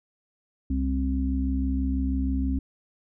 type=harmonic tone; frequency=66.2 Hz; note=C2; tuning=21 cents sharp; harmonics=1 / 3 / 4; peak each=-25 / -34 / -27 dBFS; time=0.7-2.59 s; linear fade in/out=5 ms; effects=none